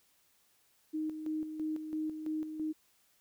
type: tone with tremolo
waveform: sine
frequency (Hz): 311.1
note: D#4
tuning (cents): 0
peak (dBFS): -32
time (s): 0.93-2.73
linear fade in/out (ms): 20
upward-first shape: square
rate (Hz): 3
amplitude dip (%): 55
effects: white hiss -70 dBFS RMS until 3.2 s